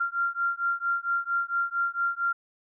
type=beating tone pair; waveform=sine; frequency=1383 / 1387.4 Hz; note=F6 / F6; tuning=-17 / -12 cents; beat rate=4.4 Hz; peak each=-28 dBFS; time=0-2.33 s; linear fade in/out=10 ms; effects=none